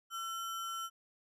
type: tone with sample-and-hold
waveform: sine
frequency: 1351 Hz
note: E6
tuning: 42 cents sharp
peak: -37 dBFS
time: 0.1-0.9 s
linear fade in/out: 50 ms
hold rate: 4410 Hz
effects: resampled to 32000 Hz